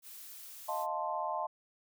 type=noise; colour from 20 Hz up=blue; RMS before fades=-49 dBFS; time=0.02-0.87 s; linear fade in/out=50 ms
type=chord; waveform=sine; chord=F dominant seventh; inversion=third; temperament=equal; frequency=622.3 / 698.5 / 880 / 1046.5 Hz; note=Eb5 / F5 / A5 / C6; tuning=0 / 0 / 0 / 0 cents; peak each=-39 / -39 / -37 / -38 dBFS; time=0.68-1.47 s; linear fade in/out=10 ms
effects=none